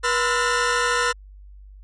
40% pulse tone cluster, 483.1 / 1019 / 1329 / 1436 / 1791 Hz, B4 / C6 / E6 / F6 / A6, -38 / -46 / +14 / +48 / +30 cents, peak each -25 dBFS, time 0.03-1.13 s, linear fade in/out 20 ms, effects added 49 Hz sine -41 dBFS peak until 1.83 s + resampled to 22050 Hz

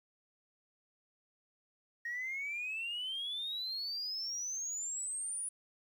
sine exponential sweep, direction up, 1864.7 to 9870 Hz, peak -35 dBFS, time 2.05-5.49 s, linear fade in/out 5 ms, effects tanh soft clip ceiling -33 dBFS + 11-bit

